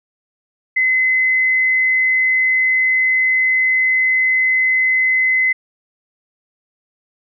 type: tone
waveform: sine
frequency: 2040 Hz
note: C7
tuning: 44 cents flat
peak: -12 dBFS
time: 0.76-5.53 s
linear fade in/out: 10 ms
effects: none